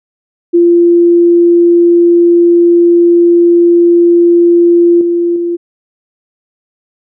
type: tone with level steps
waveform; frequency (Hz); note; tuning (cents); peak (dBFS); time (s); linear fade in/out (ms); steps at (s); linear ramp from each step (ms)
sine; 344.4; F4; -24; -3 / -8 / -11; 0.53-5.57; 20; 5.01 / 5.36; 2
effects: none